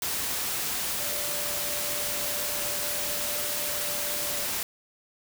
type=tone in noise; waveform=sine; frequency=587.3 Hz; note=D5; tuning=in tune; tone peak=-39 dBFS; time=1-4.46 s; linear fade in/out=2 ms; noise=white; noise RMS=-30 dBFS; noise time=0.02-4.63 s; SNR=-12 dB; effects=none